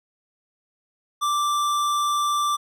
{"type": "tone with hard clipping", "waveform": "sine", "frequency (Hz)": 1174.7, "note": "D6", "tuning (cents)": 0, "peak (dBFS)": -22, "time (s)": [1.21, 2.57], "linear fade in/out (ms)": 20, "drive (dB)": 16, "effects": []}